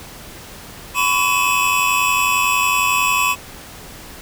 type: tone cluster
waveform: square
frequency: 1006 / 1126 / 2534 / 2625 Hz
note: B5 / C#6 / D#7 / E7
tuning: +32 / +27 / +31 / -8 cents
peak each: -21 dBFS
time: 0.94-3.36 s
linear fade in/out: 50 ms
effects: pink hiss -37 dBFS RMS until 4.21 s

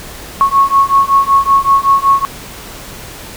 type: beating tone pair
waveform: sine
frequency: 1098 / 1103.3 Hz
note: C#6 / C#6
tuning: -17 / -9 cents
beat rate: 5.3 Hz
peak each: -10 dBFS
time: 0.41-2.25 s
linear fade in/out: 0 ms
effects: pink hiss -30 dBFS RMS until 3.36 s

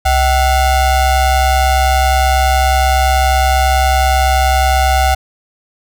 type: ring-modulated tone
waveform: square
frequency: 349.2 Hz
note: F4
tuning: in tune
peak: -7 dBFS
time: 0.05-5.15 s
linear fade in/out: 10 ms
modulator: 415 Hz
effects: none

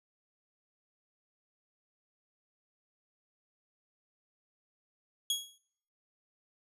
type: tone with exponential decay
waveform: sawtooth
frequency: 3322 Hz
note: G#7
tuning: in tune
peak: -23 dBFS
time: 5.3-5.58 s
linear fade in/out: 2 ms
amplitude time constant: 59 ms
effects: noise-tail reverb RT60 0.6 s tail -22 dB re dry + resampled to 32000 Hz

